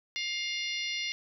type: harmonic tone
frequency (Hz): 705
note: F5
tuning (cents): +16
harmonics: 3 / 4 / 5 / 6 / 7 / 8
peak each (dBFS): -35 / -37 / -39 / -41 / -42 / -43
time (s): 0.16-1.12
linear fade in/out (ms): 0
effects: none